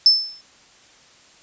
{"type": "tone with exponential decay", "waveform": "sine", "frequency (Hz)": 5274, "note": "E8", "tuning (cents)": 0, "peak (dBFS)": -6, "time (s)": [0.06, 0.41], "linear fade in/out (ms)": 1, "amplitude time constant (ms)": 76, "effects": ["white hiss -51 dBFS RMS until 1.42 s", "resampled to 16000 Hz"]}